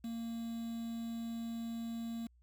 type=tone with quantisation; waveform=triangle; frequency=230.3 Hz; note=A#3; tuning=21 cents flat; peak=-36 dBFS; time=0.04-2.27 s; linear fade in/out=5 ms; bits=9; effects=added 60 Hz sine -63 dBFS peak until 2.42 s